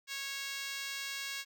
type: tone with high-pass filter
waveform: 5% pulse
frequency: 550 Hz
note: C#5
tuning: 14 cents flat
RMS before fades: -40 dBFS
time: 0.07-1.45 s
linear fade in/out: 50 ms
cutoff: 1700 Hz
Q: 1.5
effects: none